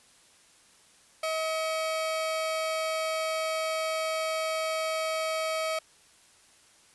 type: tone pair together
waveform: 30% pulse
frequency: 638 / 2260 Hz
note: D#5 / C#7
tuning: +43 / +33 cents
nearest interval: octave + minor seventh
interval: 2190 cents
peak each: -26 / -34 dBFS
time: 1.23-5.79 s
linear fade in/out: 5 ms
effects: white hiss -59 dBFS RMS until 6.94 s + resampled to 24000 Hz